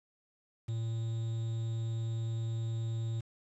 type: tone with quantisation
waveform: triangle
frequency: 113.7 Hz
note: A#2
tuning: 43 cents flat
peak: -30 dBFS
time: 0.68-3.21 s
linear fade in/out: 10 ms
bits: 9
effects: resampled to 22050 Hz